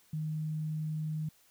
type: tone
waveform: sine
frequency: 155.2 Hz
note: D#3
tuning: 4 cents flat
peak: -32 dBFS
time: 0.13-1.29 s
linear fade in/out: 5 ms
effects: white hiss -65 dBFS RMS until 1.5 s